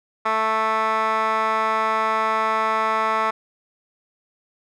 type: tone with band-pass filter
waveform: 15% pulse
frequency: 220 Hz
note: A3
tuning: in tune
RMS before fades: -21 dBFS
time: 0.25-3.31 s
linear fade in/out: 10 ms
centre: 1300 Hz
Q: 6.7
effects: none